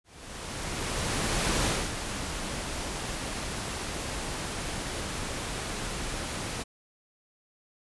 pink noise with ADSR envelope, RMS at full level -26 dBFS, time 0.04-6.64 s, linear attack 1600 ms, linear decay 260 ms, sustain -8 dB, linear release 21 ms, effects resampled to 24000 Hz

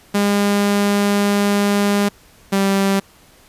sawtooth tone pair in turn, 202.9 / 195.99 Hz, G#3 / G3, -40 / 0 cents, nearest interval minor second, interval 60 cents, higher first, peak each -10 dBFS, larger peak neither, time 0.14-2.09 / 2.52-3 s, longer first, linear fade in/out 10 ms, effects pink hiss -49 dBFS RMS until 3.48 s + resampled to 32000 Hz

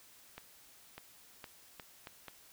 accelerating click train, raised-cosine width 0.3 ms, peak -29 dBFS, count 6, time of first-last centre 0.38-2.283 s, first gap 600 ms, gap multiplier 0.77, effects white hiss -60 dBFS RMS until 2.52 s

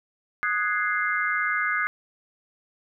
sine chord, Ab dominant seventh, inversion second, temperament equal, 1244.5 / 1480 / 1661.2 / 2093 Hz, Eb6 / Gb6 / Ab6 / C7, 0 / 0 / 0 / 0 cents, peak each -28 dBFS, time 0.43-1.87 s, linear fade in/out 0 ms, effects none

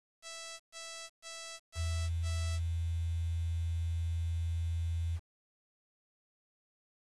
5% pulse tone bursts, 659.3 Hz, E5, in tune, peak -32 dBFS, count 5, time 0.22-2.6 s, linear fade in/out 50 ms, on 380 ms, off 120 ms
sine tone, 83.6 Hz, E2, 25 cents sharp, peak -31 dBFS, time 1.75-5.2 s, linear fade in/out 50 ms
effects resampled to 24000 Hz + 9-bit

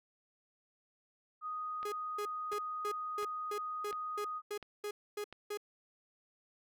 sine tone, 1244.5 Hz, D#6, in tune, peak -37 dBFS, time 1.41-4.42 s, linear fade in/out 50 ms
click train, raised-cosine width 0.3 ms, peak -32 dBFS, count 6, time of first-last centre 1.83-5.327 s, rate 1.43 Hz
45% pulse tone bursts, 415 Hz, G#4, 1 cent flat, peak -37 dBFS, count 12, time 1.85-5.574 s, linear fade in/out 5 ms, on 72 ms, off 260 ms
effects none

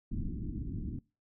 pink low-pass noise, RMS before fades -37 dBFS, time 0.11-0.99 s, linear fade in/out 5 ms, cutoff 310 Hz, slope 48 dB/octave, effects noise-tail reverb RT60 0.3 s tail -24 dB re dry

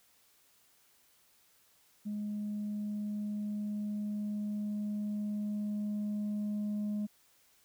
sine tone with level ramp, 208.5 Hz, G#3, 7 cents sharp, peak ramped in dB -33 to -29 dBFS, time 2.05-7.07 s, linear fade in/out 20 ms, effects tanh soft clip ceiling -31 dBFS + white hiss -67 dBFS RMS until 7.64 s

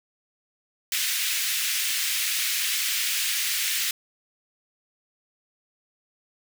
pink high-pass noise, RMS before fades -26 dBFS, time 0.92-3.91 s, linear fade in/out 2 ms, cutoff 2000 Hz, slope 24 dB/octave, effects none

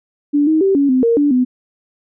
sine tone with pitch steps, 290.3 / 314.7 / 388.4 / 281.5 / 257.2 / 464.1 / 289.9 / 251.7 Hz, D4 / D#4 / G4 / C#4 / C4 / A#4 / D4 / B3, -20 / +20 / -16 / +27 / -30 / -8 / -22 / +33 cents, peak -10 dBFS, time 0.33-1.45 s, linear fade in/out 20 ms, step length 140 ms, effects none

